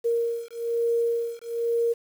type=beating tone pair; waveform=sine; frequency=466.2 / 467.3 Hz; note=A#4 / A#4; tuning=0 / +4 cents; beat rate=1.1 Hz; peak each=-26 dBFS; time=0.04-1.94 s; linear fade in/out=20 ms; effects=8-bit